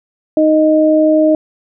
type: tone pair together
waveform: sine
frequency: 311.1 / 621 Hz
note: D#4 / D#5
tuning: 0 / -3 cents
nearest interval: octave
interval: 1197 cents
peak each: -10 dBFS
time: 0.37-1.35 s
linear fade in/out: 2 ms
effects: none